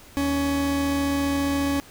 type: tone pair together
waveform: 40% pulse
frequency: 78.61 / 279.8 Hz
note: D#2 / C#4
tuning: +18 / +16 cents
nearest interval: octave + minor seventh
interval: 2198 cents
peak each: -31 / -21 dBFS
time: 0.17-1.8 s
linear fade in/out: 0 ms
effects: pink hiss -48 dBFS RMS until 1.9 s